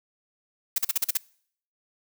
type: noise bursts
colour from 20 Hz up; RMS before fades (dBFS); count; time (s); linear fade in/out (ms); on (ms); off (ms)
blue; -23; 7; 0.76-1.173; 5; 23; 42
effects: noise-tail reverb RT60 0.6 s tail -24 dB re dry